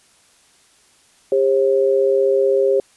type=tone pair together; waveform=sine; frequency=401 / 536.8 Hz; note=G4 / C5; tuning=+39 / +44 cents; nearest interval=perfect fourth; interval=505 cents; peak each=-15 / -16 dBFS; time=1.32-2.8 s; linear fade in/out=2 ms; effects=white hiss -54 dBFS RMS until 2.96 s + resampled to 24000 Hz